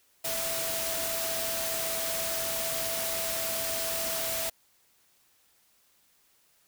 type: tone in noise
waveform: sine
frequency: 659.3 Hz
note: E5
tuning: in tune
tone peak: -36 dBFS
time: 0.24-4.5 s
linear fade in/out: 10 ms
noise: white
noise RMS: -32 dBFS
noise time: 0.24-4.5 s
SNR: -7 dB
effects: white hiss -66 dBFS RMS until 6.67 s